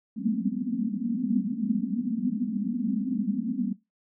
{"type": "band-pass noise", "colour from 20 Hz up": "white", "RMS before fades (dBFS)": -28, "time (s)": [0.16, 3.73], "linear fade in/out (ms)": 10, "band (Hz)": [190, 260], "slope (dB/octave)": 96, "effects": ["noise-tail reverb RT60 0.2 s tail -18 dB re dry"]}